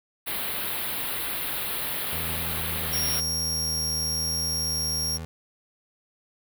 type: band-stop noise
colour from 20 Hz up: white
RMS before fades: -30 dBFS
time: 0.26-3.21 s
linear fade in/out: 20 ms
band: 4200 to 10000 Hz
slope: 48 dB/octave
type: tone with vibrato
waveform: 25% pulse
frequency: 80.6 Hz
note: E2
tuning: 38 cents flat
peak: -30 dBFS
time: 2.13-5.25 s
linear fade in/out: 0 ms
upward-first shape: sine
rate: 1 Hz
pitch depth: 28 cents each way
type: tone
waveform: sawtooth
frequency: 5588 Hz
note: F8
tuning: in tune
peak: -23 dBFS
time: 2.92-5.18 s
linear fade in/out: 20 ms
effects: none